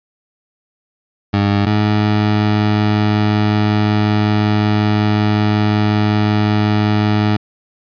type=tone pair in turn; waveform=20% pulse; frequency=101.2 / 105.41 Hz; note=G#2 / G#2; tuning=-44 / +26 cents; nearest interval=minor second; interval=70 cents; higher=second; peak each=-7 dBFS; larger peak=neither; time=1.33-1.66 / 1.66-7.37 s; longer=second; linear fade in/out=10 ms; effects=resampled to 11025 Hz